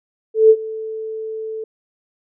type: tone with ADSR envelope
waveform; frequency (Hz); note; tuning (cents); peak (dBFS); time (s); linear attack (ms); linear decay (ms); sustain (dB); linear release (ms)
sine; 440; A4; 0; -4; 0.34-1.64; 160; 56; -20; 4
effects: none